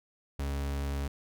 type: tone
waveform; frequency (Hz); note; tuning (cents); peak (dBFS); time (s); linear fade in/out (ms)
40% pulse; 69.9; C#2; +15; -30; 0.39-1.08; 5
effects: none